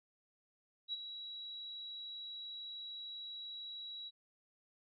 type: tone with ADSR envelope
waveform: sine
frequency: 3889 Hz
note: B7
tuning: 27 cents flat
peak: -35 dBFS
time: 0.88-4.11 s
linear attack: 50 ms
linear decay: 27 ms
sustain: -9 dB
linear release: 37 ms
effects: none